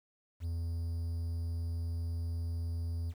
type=tone with quantisation; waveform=triangle; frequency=83.9 Hz; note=E2; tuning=31 cents sharp; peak=-31 dBFS; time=0.4-3.14 s; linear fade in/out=50 ms; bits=10; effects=none